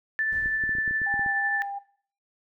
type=tone with tremolo; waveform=sine; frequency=1760 Hz; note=A6; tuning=in tune; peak=-22 dBFS; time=0.19-1.62 s; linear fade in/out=0 ms; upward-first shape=triangle; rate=12 Hz; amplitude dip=30%
type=noise with exponential decay; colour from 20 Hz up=brown; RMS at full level=-39 dBFS; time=0.32-1.15 s; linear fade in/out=5 ms; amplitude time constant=180 ms
type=clicks; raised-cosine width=3 ms; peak=-27 dBFS; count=11; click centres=0.459 / 0.638 / 0.693 / 0.752 / 0.785 / 0.878 / 0.91 / 1.017 / 1.141 / 1.194 / 1.262 s
type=tone with vibrato; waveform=sine; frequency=803 Hz; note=G5; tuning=41 cents sharp; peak=-31 dBFS; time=1.06-1.79 s; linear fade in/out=10 ms; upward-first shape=triangle; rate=2.7 Hz; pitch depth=13 cents each way
effects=noise-tail reverb RT60 0.5 s tail -18 dB re dry

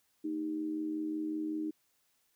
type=tone with amplitude modulation; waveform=sine; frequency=310 Hz; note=D#4; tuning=6 cents flat; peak=-30 dBFS; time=0.24-1.71 s; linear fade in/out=10 ms; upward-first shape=sine; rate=85.4 Hz; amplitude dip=60%; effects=white hiss -74 dBFS RMS until 2.35 s

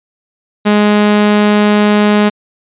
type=tone; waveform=sawtooth; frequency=208.5 Hz; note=G#3; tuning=7 cents sharp; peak=-3 dBFS; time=0.65-2.3 s; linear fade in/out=20 ms; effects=resampled to 8000 Hz

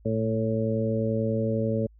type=harmonic tone with a mistuned harmonic; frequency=111.2 Hz; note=A2; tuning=19 cents sharp; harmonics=1 / 2 / 3 / 4 / 5; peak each=-28 / -28 / -36 / -30 / -30 dBFS; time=0.05-1.87 s; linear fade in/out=10 ms; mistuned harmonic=1; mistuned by=+28 cents; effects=added 54 Hz sine -51 dBFS peak until 1.99 s

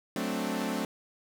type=chord; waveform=sawtooth; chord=D dominant seventh; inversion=first; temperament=equal; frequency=185 / 220 / 261.6 / 293.7 Hz; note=F#3 / A3 / C4 / D4; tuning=0 / 0 / 0 / 0 cents; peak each=-33 / -30 / -31 / -33 dBFS; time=0.16-0.85 s; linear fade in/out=2 ms; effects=none

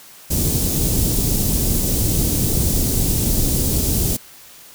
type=band-stop noise; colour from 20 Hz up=pink; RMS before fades=-18 dBFS; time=0.3-4.17 s; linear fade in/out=10 ms; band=310 to 7000 Hz; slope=12 dB/octave; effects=white hiss -43 dBFS RMS until 4.74 s

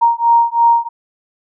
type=beating tone pair; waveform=sine; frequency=932.3 / 935.3 Hz; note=A#5 / A#5; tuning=0 / +6 cents; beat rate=3 Hz; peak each=-12 dBFS; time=0.01-0.89 s; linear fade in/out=20 ms; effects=none

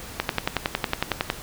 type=click train; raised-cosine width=0.3 ms; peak=-5 dBFS; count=13; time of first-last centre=0.2-1.301 s; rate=10.9 Hz; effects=pink hiss -39 dBFS RMS until 1.42 s

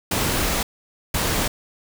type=noise bursts at uneven times; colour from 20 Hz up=pink; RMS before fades=-22 dBFS; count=2; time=0.11-0.63 / 1.14-1.48 s; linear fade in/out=5 ms; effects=none

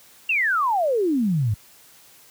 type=exponential sweep; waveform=sine; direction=down; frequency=2808 to 98 Hz; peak=-18 dBFS; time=0.29-1.54 s; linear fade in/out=5 ms; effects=white hiss -51 dBFS RMS until 2.3 s + high-pass 60 Hz 12 dB/octave

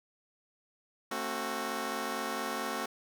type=chord; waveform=10% pulse; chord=F# diminished; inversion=first; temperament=just; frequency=222 / 266.4 / 370 Hz; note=A3 / C4 / F#4; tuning=+16 / +31 / 0 cents; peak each=-30 dBFS; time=1.11-2.86 s; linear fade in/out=5 ms; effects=none

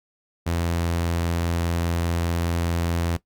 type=tone; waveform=sawtooth; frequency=84.9 Hz; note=F2; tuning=48 cents flat; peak=-18 dBFS; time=0.46-3.17 s; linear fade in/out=10 ms; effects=noise-tail reverb RT60 0.1 s tail -18 dB re dry + Opus 48 kbps

